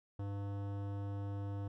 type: tone with hard clipping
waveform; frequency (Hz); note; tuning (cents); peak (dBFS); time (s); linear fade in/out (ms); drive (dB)
sine; 100.1; G2; +37; -40; 0.19-1.68; 5; 17
effects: none